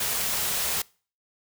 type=band-stop noise; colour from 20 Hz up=white; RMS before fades=-27 dBFS; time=0-0.82 s; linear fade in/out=5 ms; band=250 to 350 Hz; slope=96 dB/octave; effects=noise-tail reverb RT60 0.4 s tail -24 dB re dry